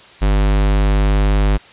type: tone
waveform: square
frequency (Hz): 50.1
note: G1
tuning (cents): +38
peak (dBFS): -12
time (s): 0.21-1.58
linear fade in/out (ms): 20
effects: white hiss -42 dBFS RMS until 1.72 s + resampled to 8000 Hz